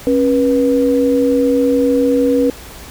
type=tone pair together; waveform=sine; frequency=272.5 / 485.5 Hz; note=C#4 / B4; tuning=-29 / -30 cents; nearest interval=minor seventh; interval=999 cents; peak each=-13 dBFS; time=0.07-2.5 s; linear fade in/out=0 ms; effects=added 60 Hz sine -39 dBFS peak until 2.9 s + pink hiss -35 dBFS RMS until 2.9 s